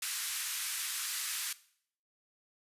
white band-pass noise, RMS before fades -37 dBFS, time 0.02-1.53 s, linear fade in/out 5 ms, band 1300 to 13000 Hz, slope 24 dB/octave, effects noise-tail reverb RT60 0.6 s tail -18 dB re dry + resampled to 32000 Hz

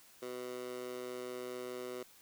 15% pulse tone with high-pass filter, 124.7 Hz, B2, 17 cents sharp, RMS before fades -43 dBFS, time 0.22-2.03 s, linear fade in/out 5 ms, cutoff 400 Hz, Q 2, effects white hiss -61 dBFS RMS until 2.21 s

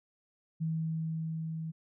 sine tone with level ramp, 160.9 Hz, E3, 42 cents flat, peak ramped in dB -29 to -35 dBFS, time 0.6-1.72 s, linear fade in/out 20 ms, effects none

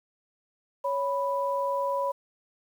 sine tone pair together, 557 / 987.8 Hz, C#5 / B5, +8 / 0 cents, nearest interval minor seventh, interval 992 cents, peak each -28 dBFS, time 0.84-2.12 s, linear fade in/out 10 ms, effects 9-bit

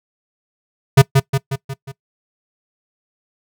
square tone with echo, 136.1 Hz, C#3, 31 cents flat, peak -4 dBFS, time 0.97-1.02 s, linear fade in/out 10 ms, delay 180 ms, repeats 5, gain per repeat -5 dB, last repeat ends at 1.92 s, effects noise-tail reverb RT60 0.1 s tail -21 dB re dry

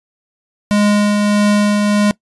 square tone with tremolo, 206.9 Hz, G#3, 6 cents flat, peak -10 dBFS, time 0.71-2.11 s, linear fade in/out 0 ms, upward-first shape triangle, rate 1.6 Hz, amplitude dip 30%, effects noise-tail reverb RT60 0.1 s tail -21 dB re dry + resampled to 24000 Hz

